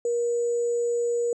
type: tone with sample-and-hold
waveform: sine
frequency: 474.7 Hz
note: A#4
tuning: 31 cents sharp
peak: -22 dBFS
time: 0.05-1.33 s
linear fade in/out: 2 ms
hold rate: 7350 Hz
effects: resampled to 24000 Hz